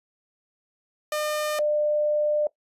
sawtooth / sine tone pair in turn, 605 / 598.4 Hz, D#5 / D5, -49 / +32 cents, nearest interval unison, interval 19 cents, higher first, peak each -21 / -20 dBFS, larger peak second, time 1.12-1.59 / 1.59-2.47 s, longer second, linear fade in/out 2 ms, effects noise-tail reverb RT60 0.1 s tail -19 dB re dry + resampled to 32000 Hz

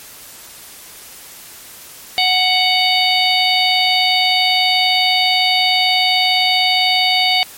harmonic tone with a mistuned harmonic, 741 Hz, F#5, 2 cents sharp, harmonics 1 / 3 / 4 / 5 / 6, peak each -18 / -18 / -18 / -18 / -18 dBFS, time 2.18-7.43 s, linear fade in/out 0 ms, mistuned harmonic 6, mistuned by +44 cents, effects white hiss -37 dBFS RMS until 7.57 s + MP3 64 kbps

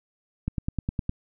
click train, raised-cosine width 5 ms, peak -14 dBFS, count 7, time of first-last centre 0.48-1.094 s, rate 9.77 Hz, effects none

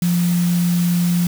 sine tone in noise, 174.61 Hz, F3, in tune, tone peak -14 dBFS, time 0.02-1.27 s, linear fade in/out 2 ms, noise white, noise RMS -30 dBFS, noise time 0.02-1.27 s, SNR +13 dB, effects none

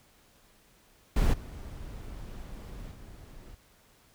brown noise with level steps, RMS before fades -24 / -42 / -47 dBFS, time 1.16-3.55 s, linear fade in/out 5 ms, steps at 1.33 / 2.91 s, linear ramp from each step 10 ms, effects pink hiss -62 dBFS RMS until 4.14 s

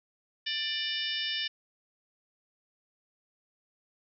harmonic tone with a mistuned harmonic, 590 Hz, D5, 8 cents sharp, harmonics 3 / 4 / 5 / 6 / 7 / 8 / 9, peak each -38 / -40 / -34 / -36 / -49 / -41 / -39 dBFS, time 0.46-1.48 s, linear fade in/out 10 ms, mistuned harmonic 6, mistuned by +40 cents, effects none

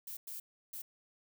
violet noise bursts at uneven times, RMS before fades -44 dBFS, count 3, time 0.07-0.17 / 0.27-0.4 / 0.73-0.82 s, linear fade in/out 5 ms, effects none

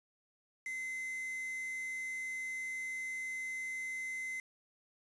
triangle tone with quantisation, 2057 Hz, C7, 30 cents flat, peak -36 dBFS, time 0.66-4.4 s, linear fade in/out 2 ms, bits 8, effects resampled to 22050 Hz

